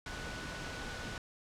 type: tone in noise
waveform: sine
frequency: 1480 Hz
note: F#6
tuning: in tune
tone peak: -47 dBFS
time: 0.06-1.18 s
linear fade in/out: 2 ms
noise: pink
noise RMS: -42 dBFS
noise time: 0.06-1.18 s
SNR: -8 dB
effects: low-pass 6000 Hz 12 dB/octave